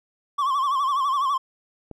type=tone with vibrato; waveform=triangle; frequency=1098 Hz; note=C#6; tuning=17 cents flat; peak=-18 dBFS; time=0.38-1.38 s; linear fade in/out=10 ms; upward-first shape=sine; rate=12 Hz; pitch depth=99 cents each way
type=click; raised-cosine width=2 ms; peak=-24 dBFS; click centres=1.913 s
effects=none